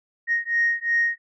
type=beating tone pair; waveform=sine; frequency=1864.7 / 1867.5 Hz; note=A#6 / A#6; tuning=0 / +3 cents; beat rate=2.8 Hz; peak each=-22 dBFS; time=0.27-1.18 s; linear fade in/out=50 ms; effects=tanh soft clip ceiling -12 dBFS